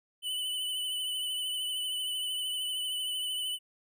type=tone with vibrato; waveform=square; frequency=2999 Hz; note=F#7; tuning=23 cents sharp; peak=-32 dBFS; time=0.22-3.59 s; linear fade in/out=50 ms; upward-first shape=triangle; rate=13 Hz; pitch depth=39 cents each way; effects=none